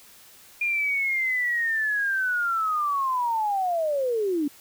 sine linear sweep, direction down, 2422 to 277.2 Hz, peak -22 dBFS, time 0.61-4.48 s, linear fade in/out 5 ms, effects white hiss -51 dBFS RMS until 4.6 s

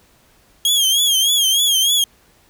sawtooth tone with vibrato, 3256 Hz, G#7, 35 cents flat, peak -10 dBFS, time 0.65-2.04 s, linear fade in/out 2 ms, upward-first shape triangle, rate 3.3 Hz, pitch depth 110 cents each way, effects pink hiss -54 dBFS RMS until 2.49 s

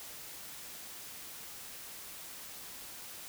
silence, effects white hiss -47 dBFS RMS until 3.28 s

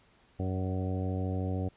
harmonic tone with a mistuned harmonic, 93.4 Hz, F#2, 17 cents sharp, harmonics 1 / 2 / 3 / 4 / 5 / 6 / 7 / 8, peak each -31 / -37 / -38 / -44 / -42 / -44 / -49 / -45 dBFS, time 0.39-1.69 s, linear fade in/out 10 ms, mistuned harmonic 7, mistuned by -21 cents, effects pink hiss -64 dBFS RMS until 1.76 s + resampled to 8000 Hz

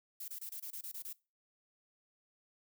violet noise bursts, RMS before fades -44 dBFS, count 9, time 0.2-1.129 s, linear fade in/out 5 ms, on 81 ms, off 25 ms, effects noise-tail reverb RT60 0.3 s tail -22 dB re dry

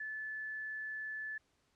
sine tone, 1737 Hz, A6, 23 cents flat, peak -39 dBFS, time 0-1.38 s, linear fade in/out 5 ms, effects pink hiss -75 dBFS RMS until 1.75 s + low-pass 8000 Hz 12 dB/octave

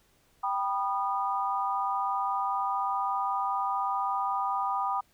sine chord, G augmented, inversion none, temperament just, 784 / 980 / 1225 Hz, G5 / B5 / D#6, 0 / -14 / -27 cents, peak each -31 / -31 / -31 dBFS, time 0.43-5.01 s, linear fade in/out 10 ms, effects pink hiss -66 dBFS RMS until 5.13 s

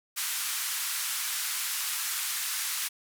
white band-pass noise, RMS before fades -32 dBFS, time 0.16-2.89 s, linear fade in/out 20 ms, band 1100 to 14000 Hz, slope 24 dB/octave, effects none

